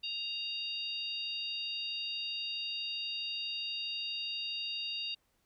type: harmonic tone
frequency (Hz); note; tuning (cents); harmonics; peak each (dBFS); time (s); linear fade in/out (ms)
932.3; A#5; 0; 3 / 4 / 5; -38 / -40 / -42; 0.03-5.15; 10
effects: pink hiss -75 dBFS RMS until 5.45 s